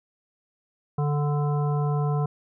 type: harmonic tone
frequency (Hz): 146.5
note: D3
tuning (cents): -4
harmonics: 1 / 3 / 5 / 7 / 9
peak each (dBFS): -22 / -32 / -34 / -36 / -41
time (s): 0.98-2.26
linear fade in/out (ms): 5
effects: none